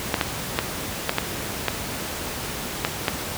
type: clicks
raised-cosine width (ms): 0.3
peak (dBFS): -3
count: 8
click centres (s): 0.142 / 0.212 / 0.589 / 1.094 / 1.184 / 1.683 / 2.849 / 3.082
effects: pink hiss -30 dBFS RMS until 3.37 s + high-pass 60 Hz 12 dB/octave